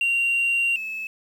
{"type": "tone pair in turn", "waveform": "sine", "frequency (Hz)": [2761, 2606], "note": ["F7", "E7"], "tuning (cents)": [-20, -20], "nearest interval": "minor second", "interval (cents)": 100, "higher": "first", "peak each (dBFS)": [-17, -28], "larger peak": "first", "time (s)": [[0.01, 0.76], [0.76, 1.07]], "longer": "first", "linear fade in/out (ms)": 2, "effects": ["tanh soft clip ceiling -17 dBFS", "8-bit"]}